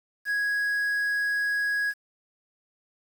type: tone with quantisation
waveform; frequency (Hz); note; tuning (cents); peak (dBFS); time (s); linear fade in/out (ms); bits
triangle; 1661.2; G#6; 0; -22; 0.25-1.94; 50; 8
effects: none